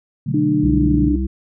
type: chord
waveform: sine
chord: B minor seventh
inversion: none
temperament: equal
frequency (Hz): 123.47 / 146.83 / 185 / 220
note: B2 / D3 / F#3 / A3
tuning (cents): 0 / 0 / 0 / 0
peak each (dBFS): -25 / -21 / -25 / -26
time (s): 0.26-1.1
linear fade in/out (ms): 10
type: tone with pitch glide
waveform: sine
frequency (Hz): 300 to 296.9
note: D4 to D4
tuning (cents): +37 to +19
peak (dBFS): -15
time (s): 0.34-1.16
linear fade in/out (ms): 5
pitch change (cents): -18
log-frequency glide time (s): 0.56-1.03
type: harmonic tone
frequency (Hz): 65.41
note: C2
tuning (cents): 0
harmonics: 1 / 3 / 5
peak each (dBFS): -19 / -24 / -26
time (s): 0.63-1.27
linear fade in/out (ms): 10
effects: none